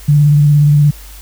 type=tone with vibrato; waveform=sine; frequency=146.83 Hz; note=D3; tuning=in tune; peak=-5 dBFS; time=0.08-0.91 s; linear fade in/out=10 ms; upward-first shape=square; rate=17 Hz; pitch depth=21 cents each way; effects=added 50 Hz sine -32 dBFS peak until 1.21 s + white hiss -38 dBFS RMS until 1.21 s